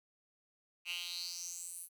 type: tone with high-pass filter sweep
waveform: 10% pulse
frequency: 174.61 Hz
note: F3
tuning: in tune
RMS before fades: -43 dBFS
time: 0.85-1.89 s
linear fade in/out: 50 ms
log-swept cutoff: 2600 to 11000 Hz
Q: 5.6
effects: none